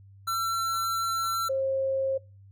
square / sine tone pair in turn, 1349 / 535.4 Hz, E6 / C5, +40 / +40 cents, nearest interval octave + major third, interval 1600 cents, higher first, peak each -27 / -24 dBFS, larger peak second, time 0.27-1.49 / 1.49-2.18 s, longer first, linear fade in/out 10 ms, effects noise-tail reverb RT60 0.3 s tail -24 dB re dry + added 98 Hz sine -49 dBFS peak until 2.51 s

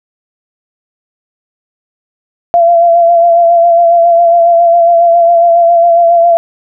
sine tone with vibrato, 682 Hz, F5, 41 cents flat, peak -3 dBFS, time 2.54-6.37 s, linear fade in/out 0 ms, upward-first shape sine, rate 7.3 Hz, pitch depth 30 cents each way, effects none

